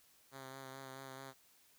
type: tone with vibrato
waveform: 5% pulse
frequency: 133.5 Hz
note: C3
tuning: 35 cents sharp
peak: -37 dBFS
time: 0.31-1.34 s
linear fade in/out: 50 ms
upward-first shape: sine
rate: 4.6 Hz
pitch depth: 25 cents each way
effects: white hiss -68 dBFS RMS until 1.78 s